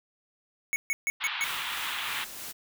square tone bursts, 2217 Hz, C#7, in tune, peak -26 dBFS, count 5, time 0.73-1.44 s, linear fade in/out 0 ms, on 30 ms, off 140 ms
white band-pass noise, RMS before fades -34 dBFS, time 1.2-2.25 s, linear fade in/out 20 ms, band 860 to 3700 Hz, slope 48 dB/octave
white noise with tremolo, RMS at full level -39 dBFS, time 1.42-2.53 s, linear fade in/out 20 ms, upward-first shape sine, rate 3.1 Hz, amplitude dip 35%
effects none

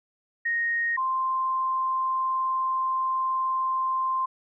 sine tone pair in turn, 1864.7 / 1046.5 Hz, A#6 / C6, 0 / 0 cents, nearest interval minor seventh, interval 1000 cents, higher first, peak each -23 dBFS, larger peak neither, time 0.45-0.97 / 0.97-4.26 s, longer second, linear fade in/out 10 ms, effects none

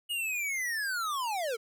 square linear sweep, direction down, 2900 to 429 Hz, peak -31 dBFS, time 0.09-1.57 s, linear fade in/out 20 ms, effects none

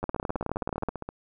two click trains, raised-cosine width 1 ms, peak -20 / -14 dBFS, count 17 / 17, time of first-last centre 0.03-1.09 / 0.04-0.887 s, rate 15.1 / 18.9 Hz, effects none

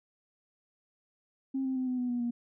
sine tone with pitch steps, 267.3 / 262.3 / 257.3 / 252.4 / 247.7 / 243 / 238.4 Hz, C4 / C4 / C4 / B3 / B3 / B3 / A#3, +37 / +4 / -29 / +38 / +5 / -28 / +39 cents, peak -28 dBFS, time 1.54-2.31 s, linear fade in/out 10 ms, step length 110 ms, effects tanh soft clip ceiling -24 dBFS

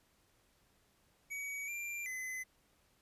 square tone with pitch steps, 2263 / 2373 / 2032 Hz, C#7 / D7 / B6, +35 / +17 / +49 cents, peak -40 dBFS, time 1.3-2.44 s, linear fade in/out 20 ms, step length 380 ms, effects pink hiss -72 dBFS RMS until 3.01 s + resampled to 32000 Hz

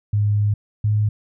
sine tone pair in turn, 103.83 / 105.77 Hz, G#2 / G#2, 0 / +32 cents, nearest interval unison, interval 32 cents, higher second, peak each -15 / -15 dBFS, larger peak neither, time 0.13-0.54 / 0.84-1.09 s, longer first, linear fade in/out 5 ms, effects none

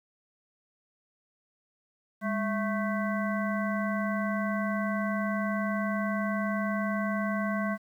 harmonic tone with a mistuned harmonic, 220 Hz, A3, in tune, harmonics 1 / 3 / 5 / 7 / 9, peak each -29 / -34 / -36 / -37 / -39 dBFS, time 2.21-7.78 s, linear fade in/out 50 ms, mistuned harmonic 1, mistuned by -130 cents, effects 10-bit

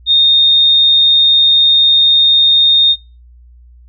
sine tone, 3678 Hz, A#7, 24 cents flat, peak -6 dBFS, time 0.06-2.96 s, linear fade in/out 50 ms, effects noise-tail reverb RT60 0.3 s tail -23 dB re dry + added 60 Hz sine -38 dBFS peak until 3.88 s

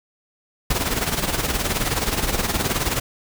pink noise with tremolo, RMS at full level -20 dBFS, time 0.7-3 s, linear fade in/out 5 ms, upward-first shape sine, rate 19 Hz, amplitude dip 65%, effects none

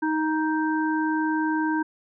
harmonic tone, 312.9 Hz, D#4, 10 cents sharp, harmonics 1 / 3 / 5, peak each -23 / -28 / -30 dBFS, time 0.02-1.83 s, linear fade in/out 10 ms, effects none

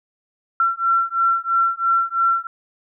sine beating tone pair, 1355 / 1358 Hz, E6 / F6, +47 / -49 cents, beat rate 3 Hz, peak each -19 / -19 dBFS, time 0.6-2.47 s, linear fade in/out 2 ms, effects none

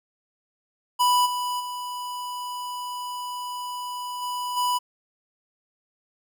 square tone with level steps, 987.8 Hz, B5, in tune, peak -18 / -26 / -31 / -28 / -22 dBFS, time 0.99-4.79 s, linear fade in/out 20 ms, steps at 1.25 / 1.59 / 4.21 / 4.56 s, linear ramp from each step 20 ms, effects none

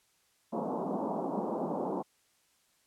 pink band-pass noise, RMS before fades -34 dBFS, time 0.52-2.03 s, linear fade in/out 20 ms, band 180 to 1000 Hz, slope 48 dB/octave, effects white hiss -70 dBFS RMS until 2.86 s + low-pass 11000 Hz 12 dB/octave

